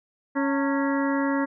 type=harmonic tone with a mistuned harmonic; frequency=276.7 Hz; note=C#4; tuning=3 cents flat; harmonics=1 / 2 / 3 / 4 / 5 / 6 / 7; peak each=-23 / -30 / -32 / -34 / -36 / -34 / -36 dBFS; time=0.35-1.46 s; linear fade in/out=20 ms; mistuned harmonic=3; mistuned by=+150 cents; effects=none